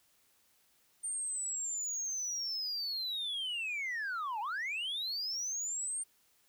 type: linear two-way sweep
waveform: sine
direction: down then up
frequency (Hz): 8870 to 805 to 8870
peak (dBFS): -32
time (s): 1.03-6.04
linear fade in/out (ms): 20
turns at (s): 4.4
effects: tanh soft clip ceiling -33 dBFS + white hiss -70 dBFS RMS until 6.48 s